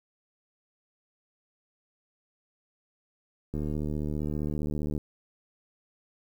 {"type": "click train", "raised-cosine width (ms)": 3, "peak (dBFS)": -20, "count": 109, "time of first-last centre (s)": [3.54, 4.978], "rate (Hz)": 75.1, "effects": ["9-bit"]}